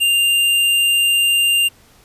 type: tone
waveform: square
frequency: 2794 Hz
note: F7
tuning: in tune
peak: -13 dBFS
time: 0-1.69 s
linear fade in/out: 20 ms
effects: pink hiss -50 dBFS RMS until 2.04 s + resampled to 32000 Hz